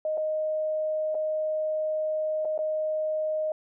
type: tone with dropouts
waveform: sine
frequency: 621 Hz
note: D#5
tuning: 3 cents flat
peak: -25 dBFS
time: 0.05-3.52 s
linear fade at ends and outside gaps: 2 ms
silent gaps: 0.174-0.178 / 1.146-1.151 / 2.449-2.453 / 2.578-2.589 s
effects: none